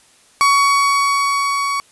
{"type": "tone with level ramp", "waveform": "35% pulse", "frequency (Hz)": 1123, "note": "C#6", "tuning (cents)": 22, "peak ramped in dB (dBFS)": [-8, -16], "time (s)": [0.41, 1.8], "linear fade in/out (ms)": 0, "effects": ["white hiss -51 dBFS RMS until 1.91 s", "resampled to 24000 Hz"]}